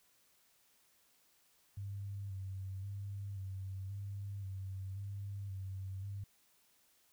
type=tone with vibrato; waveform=sine; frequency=97.7 Hz; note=G2; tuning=5 cents flat; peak=-40 dBFS; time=1.77-6.24 s; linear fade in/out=5 ms; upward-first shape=square; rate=0.94 Hz; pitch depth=35 cents each way; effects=white hiss -71 dBFS RMS until 7.12 s